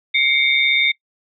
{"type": "tone cluster", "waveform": "sine", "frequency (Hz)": [2124, 2262, 3638], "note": ["C7", "C#7", "A#7"], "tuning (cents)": [25, 34, -43], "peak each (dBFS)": -18, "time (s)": [0.14, 0.92], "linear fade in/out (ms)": 10, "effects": ["noise-tail reverb RT60 0.1 s tail -21 dB re dry"]}